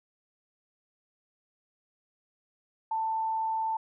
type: tone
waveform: sine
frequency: 888 Hz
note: A5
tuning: 16 cents sharp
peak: -27 dBFS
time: 2.91-3.77 s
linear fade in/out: 5 ms
effects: none